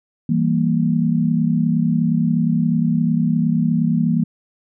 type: chord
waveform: sine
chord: E diminished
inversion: none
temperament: equal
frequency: 164.81 / 196 / 233.1 Hz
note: E3 / G3 / Bb3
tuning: 0 / 0 / 0 cents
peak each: -18 / -22 / -18 dBFS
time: 0.29-4.24 s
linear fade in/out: 5 ms
effects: none